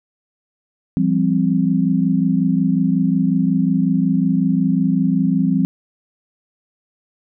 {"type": "chord", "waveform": "sine", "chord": "F suspended second", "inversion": "none", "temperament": "equal with one note detuned", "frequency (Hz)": [170.53, 196, 261.6], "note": ["F3", "G3", "C4"], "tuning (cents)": [-41, 0, 0], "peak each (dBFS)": -18, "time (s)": [0.97, 5.65], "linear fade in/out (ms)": 0, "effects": []}